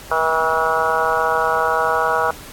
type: harmonic tone with a mistuned harmonic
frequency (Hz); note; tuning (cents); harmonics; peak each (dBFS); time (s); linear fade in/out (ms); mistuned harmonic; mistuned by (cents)
160.8; E3; -43; 3 / 4 / 5 / 6 / 7 / 8 / 9; -23 / -23 / -23 / -23 / -23 / -23 / -23; 0.11-2.31; 5; 8; +17
effects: pink hiss -38 dBFS RMS until 2.52 s + AAC 64 kbps